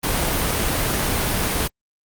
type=noise; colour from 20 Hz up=pink; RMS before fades=-21 dBFS; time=0.03-1.68 s; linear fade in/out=10 ms; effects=Opus 32 kbps